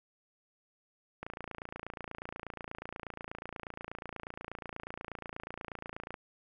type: click train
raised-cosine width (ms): 0.5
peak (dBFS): -25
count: 140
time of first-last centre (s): 1.23-6.142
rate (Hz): 28.3
effects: none